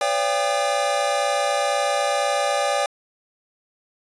square tone cluster, 512 / 574 / 688 / 798 / 1214 Hz, C5 / D5 / F5 / G5 / D#6, -38 / -40 / -26 / +31 / -43 cents, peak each -31 / -24 / -30 / -25 / -29 dBFS, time 0.01-2.86 s, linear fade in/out 2 ms, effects resampled to 24000 Hz

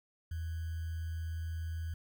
sine tone with sample-and-hold, 81.7 Hz, E2, 15 cents flat, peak -35 dBFS, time 0.31-1.94 s, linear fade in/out 5 ms, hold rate 1575 Hz, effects none

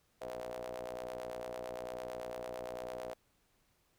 sawtooth ring-modulated tone, 61.1 Hz, B1, 18 cents flat, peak -34 dBFS, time 0.21-3.14 s, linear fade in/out 10 ms, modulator 576 Hz, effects pink hiss -74 dBFS RMS until 3.98 s

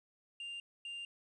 triangle tone bursts at uneven times, 2794 Hz, F7, in tune, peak -40 dBFS, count 2, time 0.4-0.6 / 0.85-1.05 s, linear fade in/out 2 ms, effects resampled to 22050 Hz + 12-bit

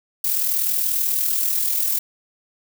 violet noise with amplitude modulation, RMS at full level -19 dBFS, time 0.24-1.99 s, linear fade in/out 5 ms, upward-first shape sine, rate 40.4 Hz, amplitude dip 45%, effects none

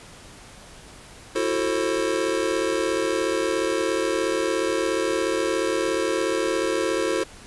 square chord, F# half-diminished seventh, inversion third, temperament just, 333 / 370 / 444 / 532.8 Hz, E4 / F#4 / A4 / C5, +18 / 0 / +16 / +31 cents, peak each -28 dBFS, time 1.35-7.24 s, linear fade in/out 10 ms, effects pink hiss -45 dBFS RMS until 7.46 s + resampled to 24000 Hz

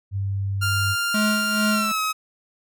sine tone, 98.4 Hz, G2, 7 cents sharp, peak -22 dBFS, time 0.11-0.96 s, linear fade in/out 50 ms
sawtooth tone with pitch glide, 1396.9 to 1273.6 Hz, F6 to D#6, 0 to +40 cents, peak -18 dBFS, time 0.61-2.13 s, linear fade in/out 20 ms, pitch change -160 cents, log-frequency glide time 1.7-2 s
square tone with tremolo, 212.3 Hz, G#3, 38 cents sharp, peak -20 dBFS, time 1.14-1.92 s, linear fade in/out 5 ms, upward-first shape sine, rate 2.3 Hz, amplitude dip 65%
effects none

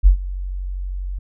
sine tone with ADSR envelope, 46.25 Hz, F#1, in tune, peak -4 dBFS, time 0.03-1.19 s, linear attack 34 ms, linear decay 99 ms, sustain -19 dB, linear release 8 ms, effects none

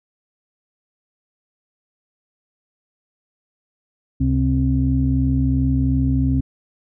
sine tone cluster, 68.5 / 131.3 / 264.3 Hz, C#2 / C3 / C4, -20 / +6 / +18 cents, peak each -19 dBFS, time 4.2-6.41 s, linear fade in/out 10 ms, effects tanh soft clip ceiling -6 dBFS

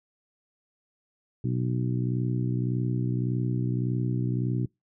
harmonic tone, 61.74 Hz, B1, in tune, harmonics 2 / 3 / 4 / 5 / 6, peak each -26 / -32 / -36 / -35 / -39 dBFS, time 1.44-4.66 s, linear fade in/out 5 ms, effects noise-tail reverb RT60 0.2 s tail -26 dB re dry

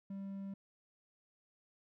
triangle tone, 196 Hz, G3, in tune, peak -39 dBFS, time 0.1-0.54 s, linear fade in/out 5 ms, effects none

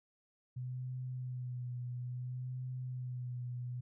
sine tone with vibrato, 125.3 Hz, B2, 25 cents sharp, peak -38 dBFS, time 0.56-3.81 s, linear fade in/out 10 ms, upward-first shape sine, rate 0.59 Hz, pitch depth 31 cents each way, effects none

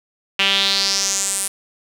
sawtooth tone with band-pass filter sweep, 196 Hz, G3, in tune, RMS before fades -19 dBFS, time 0.39-1.48 s, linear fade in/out 5 ms, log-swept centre 2800 to 9800 Hz, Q 4.2, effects 7-bit

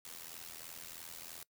white noise with amplitude modulation, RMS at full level -45 dBFS, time 0.05-1.43 s, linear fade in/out 2 ms, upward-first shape sine, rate 83 Hz, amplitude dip 85%, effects noise-tail reverb RT60 0.1 s tail -22 dB re dry

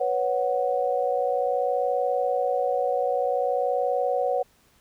sine chord, B suspended second, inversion none, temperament equal, 493.9 / 554.4 / 740 Hz, B4 / C#5 / F#5, 0 / 0 / 0 cents, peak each -26 dBFS, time 0-4.43 s, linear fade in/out 10 ms, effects pink hiss -61 dBFS RMS until 4.8 s

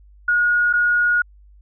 sine tone with dropouts, 1443 Hz, F#6, 44 cents flat, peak -14 dBFS, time 0.28-1.22 s, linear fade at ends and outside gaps 5 ms, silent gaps 0.729-0.735 s, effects added 50 Hz sine -45 dBFS peak until 1.61 s

